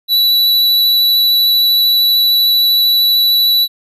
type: tone with vibrato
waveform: square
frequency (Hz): 3945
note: B7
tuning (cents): -3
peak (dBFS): -9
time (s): 0.08-3.68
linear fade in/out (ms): 50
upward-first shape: sine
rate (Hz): 13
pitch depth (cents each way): 8
effects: none